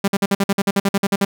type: tone bursts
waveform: sawtooth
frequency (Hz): 198.4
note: G3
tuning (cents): +21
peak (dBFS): -10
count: 14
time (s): 0.04-1.249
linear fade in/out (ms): 5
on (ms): 39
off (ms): 51
effects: none